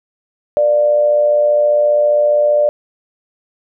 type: tone with amplitude modulation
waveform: sine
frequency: 592 Hz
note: D5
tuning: 14 cents sharp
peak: -7 dBFS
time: 0.57-2.69 s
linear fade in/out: 0 ms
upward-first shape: sine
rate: 115 Hz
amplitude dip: 45%
effects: none